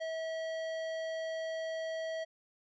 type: tone with hard clipping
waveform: sine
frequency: 646 Hz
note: E5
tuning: 35 cents flat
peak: -37 dBFS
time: 0-2.25 s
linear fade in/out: 20 ms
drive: 13 dB
effects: resampled to 22050 Hz